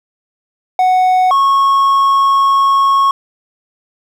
triangle tone pair in turn, 740 / 1097.3 Hz, F#5 / C#6, 0 / -18 cents, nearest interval perfect fifth, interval 682 cents, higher second, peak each -6 dBFS, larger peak neither, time 0.79-1.31 / 1.31-3.11 s, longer second, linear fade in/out 2 ms, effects 8-bit

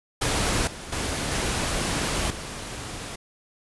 pink noise with level steps, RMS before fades -24 / -38 / -28 / -26 / -35 dBFS, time 0.21-3.16 s, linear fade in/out 10 ms, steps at 0.67 / 0.92 / 1.31 / 2.3 s, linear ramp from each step 5 ms, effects resampled to 24000 Hz

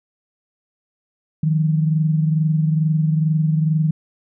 sine tone pair together, 155.56 / 177.84 Hz, D#3 / F3, 0 / +32 cents, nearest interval major second, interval 232 cents, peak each -15 / -24 dBFS, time 1.43-3.91 s, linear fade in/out 5 ms, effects none

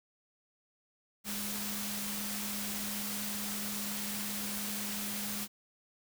sine tone in noise, 206.1 Hz, G#3, 13 cents flat, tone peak -41 dBFS, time 1.24-5.48 s, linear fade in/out 50 ms, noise white, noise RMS -38 dBFS, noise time 1.24-5.48 s, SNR -6 dB, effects none

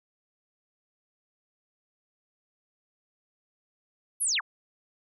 sine linear sweep, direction down, 11740 to 698.5 Hz, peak -24 dBFS, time 4.2-4.41 s, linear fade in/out 20 ms, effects none

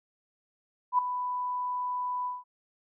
sine tone with ADSR envelope, 993 Hz, B5, 9 cents sharp, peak -18 dBFS, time 0.92-2.44 s, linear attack 66 ms, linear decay 4 ms, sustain -11 dB, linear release 180 ms, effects none

